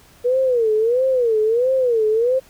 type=tone with vibrato; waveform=sine; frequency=476.1 Hz; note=A#4; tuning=37 cents sharp; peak=-14 dBFS; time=0.24-2.4 s; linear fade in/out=20 ms; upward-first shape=sine; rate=1.5 Hz; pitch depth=180 cents each way; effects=pink hiss -50 dBFS RMS until 2.49 s